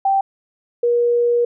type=tone pair in turn; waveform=sine; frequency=781 / 477.6 Hz; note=G5 / A#4; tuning=-7 / +42 cents; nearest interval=major sixth; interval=851 cents; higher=first; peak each=-13 dBFS; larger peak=neither; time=0.05-0.21 / 0.83-1.45 s; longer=second; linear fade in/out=5 ms; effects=none